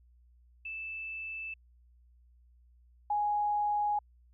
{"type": "tone pair in turn", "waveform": "sine", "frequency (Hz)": [2637, 830.6], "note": ["E7", "G#5"], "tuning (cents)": [0, 0], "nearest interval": "octave + minor sixth", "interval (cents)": 2000, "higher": "first", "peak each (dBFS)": [-37, -27], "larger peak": "second", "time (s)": [[0.65, 1.54], [3.1, 3.99]], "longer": "neither", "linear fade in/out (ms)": 5, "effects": ["added 60 Hz sine -59 dBFS peak until 4.33 s"]}